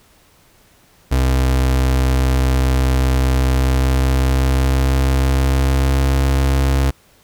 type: tone with pitch glide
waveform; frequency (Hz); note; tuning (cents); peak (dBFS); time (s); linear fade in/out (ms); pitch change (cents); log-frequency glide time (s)
35% pulse; 64.9 to 67.27; C2 to C2; -13 to +49; -11; 1.11-6.91; 10; +62; 3.41-6.19
effects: pink hiss -52 dBFS RMS until 7.23 s